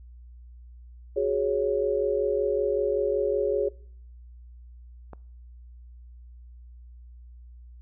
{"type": "chord", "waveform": "sine", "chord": "F# suspended second", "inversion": "none", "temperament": "equal", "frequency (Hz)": [370, 415.3, 554.4], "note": ["F#4", "G#4", "C#5"], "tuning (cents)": [0, 0, 0], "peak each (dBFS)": [-29, -25, -27], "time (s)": [1.16, 3.69], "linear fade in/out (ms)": 10}
{"type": "click", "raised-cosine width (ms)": 1, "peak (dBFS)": -27, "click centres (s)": 5.133}
{"effects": ["noise-tail reverb RT60 0.6 s tail -24 dB re dry", "added 60 Hz sine -44 dBFS peak until 7.81 s"]}